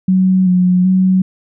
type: tone with vibrato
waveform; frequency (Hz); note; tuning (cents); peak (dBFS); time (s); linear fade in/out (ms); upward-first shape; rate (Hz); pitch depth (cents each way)
sine; 184.1; F#3; -8; -8; 0.08-1.22; 5; square; 1.3; 26
effects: none